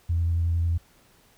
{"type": "tone with vibrato", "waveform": "sine", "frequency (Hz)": 84.3, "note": "E2", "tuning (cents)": 39, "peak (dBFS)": -20, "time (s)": [0.09, 0.78], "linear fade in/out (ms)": 10, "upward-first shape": "square", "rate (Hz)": 11, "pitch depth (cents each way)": 13, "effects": ["tanh soft clip ceiling -16 dBFS", "pink hiss -59 dBFS RMS until 1.37 s"]}